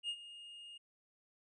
triangle tone with ADSR envelope, 2843 Hz, F7, 30 cents sharp, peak -33 dBFS, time 0.03-0.78 s, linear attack 59 ms, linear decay 65 ms, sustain -15 dB, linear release 11 ms, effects resampled to 24000 Hz

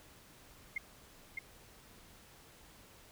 sine tone with echo, 2122 Hz, C7, 24 cents sharp, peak -33 dBFS, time 0.76-0.78 s, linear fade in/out 5 ms, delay 610 ms, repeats 1, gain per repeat -3 dB, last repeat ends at 1.39 s, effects pink hiss -59 dBFS RMS until 3.11 s

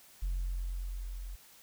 sine tone with level ramp, 44.58 Hz, F1, 36 cents sharp, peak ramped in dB -28 to -39 dBFS, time 0.22-1.36 s, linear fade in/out 10 ms, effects tanh soft clip ceiling -28 dBFS + white hiss -58 dBFS RMS until 1.62 s

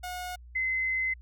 sawtooth / sine tone pair in turn, 724 / 2052 Hz, F#5 / C7, -38 / -34 cents, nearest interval octave + tritone, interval 1804 cents, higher second, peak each -31 / -26 dBFS, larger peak second, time 0.03-0.36 / 0.55-1.14 s, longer second, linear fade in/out 10 ms, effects added 60 Hz sine -46 dBFS peak until 1.21 s

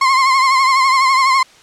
35% pulse tone with vibrato, 1061 Hz, C6, 24 cents sharp, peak -8 dBFS, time 0.01-1.43 s, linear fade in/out 5 ms, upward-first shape triangle, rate 12 Hz, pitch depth 71 cents each way, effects white hiss -45 dBFS RMS until 1.62 s + low-pass 6000 Hz 12 dB/octave

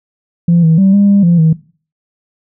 sine tone with pitch steps, 171 / 161.3 / 193.3 / 201.5 / 200.4 / 171.8 / 159.9 Hz, F3 / E3 / G3 / G3 / G3 / F3 / D#3, -36 / -37 / -24 / +48 / +38 / -28 / +48 cents, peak -4 dBFS, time 0.48-1.53 s, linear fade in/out 5 ms, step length 150 ms, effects noise-tail reverb RT60 0.4 s tail -19 dB re dry + tanh soft clip ceiling -2 dBFS

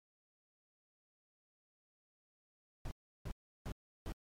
brown noise bursts, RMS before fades -41 dBFS, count 4, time 2.85-4.122 s, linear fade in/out 2 ms, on 63 ms, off 340 ms, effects MP3 64 kbps

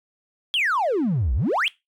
triangle exponential two-way sweep, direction down then up, 3400 to 55 to 3400 Hz, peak -16 dBFS, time 0.54-1.68 s, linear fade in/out 0 ms, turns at 1.34 s, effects noise-tail reverb RT60 0.2 s tail -22 dB re dry + tanh soft clip ceiling -15 dBFS

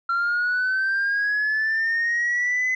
sine linear sweep, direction up, 1365 to 2034 Hz, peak -18 dBFS, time 0.09-2.75 s, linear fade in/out 5 ms, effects tanh soft clip ceiling -18 dBFS

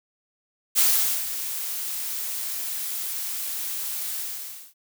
blue noise with ADSR envelope, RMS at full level -18 dBFS, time 0.75-4.74 s, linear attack 35 ms, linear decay 460 ms, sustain -12 dB, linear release 570 ms, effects none

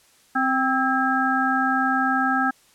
harmonic tone with a mistuned harmonic, 261.6 Hz, C4, in tune, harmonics 1 / 3 / 5 / 6, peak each -24 / -24 / -24 / -24 dBFS, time 0.35-2.51 s, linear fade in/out 10 ms, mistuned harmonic 6, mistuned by +56 cents, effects white hiss -57 dBFS RMS until 2.74 s + low-pass 11000 Hz 12 dB/octave

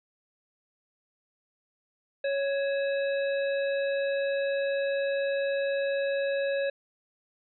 harmonic tone with a mistuned harmonic, 555 Hz, C#5, 2 cents sharp, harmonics 1 / 3 / 5 / 7, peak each -26 / -36 / -40 / -43 dBFS, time 2.24-6.7 s, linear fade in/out 5 ms, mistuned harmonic 5, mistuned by -120 cents, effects none

